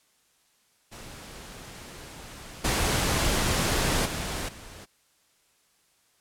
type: noise with level steps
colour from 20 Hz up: pink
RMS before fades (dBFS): -43 / -25 / -32 / -45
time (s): 0.91-4.86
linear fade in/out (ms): 20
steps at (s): 2.64 / 4.05 / 4.48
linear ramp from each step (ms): 10
effects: white hiss -66 dBFS RMS until 6.2 s + low-pass 11000 Hz 12 dB/octave